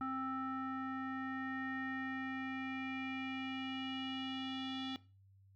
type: tone with low-pass filter sweep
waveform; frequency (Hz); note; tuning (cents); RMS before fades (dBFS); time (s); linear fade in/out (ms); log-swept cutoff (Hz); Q
square; 263.7; C4; +14; -41; 0.01-4.96; 0; 1300 to 3500; 5.5
effects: noise-tail reverb RT60 0.3 s tail -17 dB re dry + added 97 Hz sine -62 dBFS peak until 5.55 s